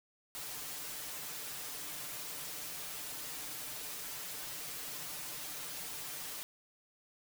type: noise with comb filter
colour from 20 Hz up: white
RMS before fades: -43 dBFS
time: 0.35-6.43 s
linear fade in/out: 0 ms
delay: 6.7 ms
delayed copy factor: +0.9
effects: none